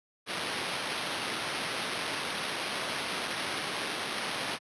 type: noise with sample-and-hold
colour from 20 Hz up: white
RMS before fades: -34 dBFS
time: 0.26-4.59 s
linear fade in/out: 50 ms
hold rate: 7350 Hz
effects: high-pass 150 Hz 12 dB/octave + resampled to 24000 Hz